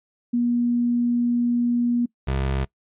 sine / 25% pulse tone pair in turn, 240 / 67.04 Hz, B3 / C2, -49 / +43 cents, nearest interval octave + minor seventh, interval 2208 cents, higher first, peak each -18 dBFS, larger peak neither, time 0.33-2.06 / 2.27-2.65 s, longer first, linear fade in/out 10 ms, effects noise-tail reverb RT60 0.1 s tail -22 dB re dry + resampled to 8000 Hz

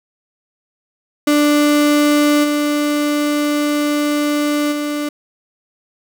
35% pulse tone with level steps, 294.5 Hz, D4, 5 cents sharp, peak -9 / -13 / -17 dBFS, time 1.27-5.09 s, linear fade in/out 5 ms, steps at 2.43 / 4.71 s, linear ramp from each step 20 ms, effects none

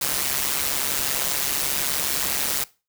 white noise with amplitude modulation, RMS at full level -21 dBFS, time 0.01-2.64 s, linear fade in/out 5 ms, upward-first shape sine, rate 139 Hz, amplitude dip 75%, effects noise-tail reverb RT60 0.3 s tail -20 dB re dry

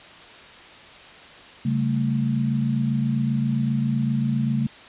sine tone cluster, 137 / 194.5 / 222.1 Hz, C#3 / G3 / A3, -20 / -13 / +16 cents, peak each -23 / -29 / -23 dBFS, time 1.65-4.67 s, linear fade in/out 5 ms, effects white hiss -44 dBFS RMS until 4.88 s + resampled to 8000 Hz

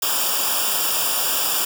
white noise with comb filter, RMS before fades -21 dBFS, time 0.02-1.65 s, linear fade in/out 5 ms, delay 0.48 ms, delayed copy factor -0.9, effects none

